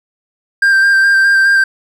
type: tone with vibrato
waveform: triangle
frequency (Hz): 1583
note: G6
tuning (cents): +17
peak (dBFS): -5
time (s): 0.62-1.64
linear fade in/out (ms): 5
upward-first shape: square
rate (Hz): 4.8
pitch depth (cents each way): 17
effects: none